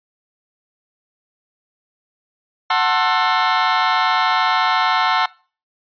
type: chord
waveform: sawtooth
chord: F# half-diminished seventh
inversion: none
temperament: just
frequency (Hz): 740 / 888 / 1065.6 / 1332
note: F#5 / A5 / C6 / E6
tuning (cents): 0 / +16 / +31 / +18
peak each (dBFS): -16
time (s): 2.7-5.26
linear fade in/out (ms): 5
effects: noise-tail reverb RT60 0.4 s tail -23 dB re dry + resampled to 11025 Hz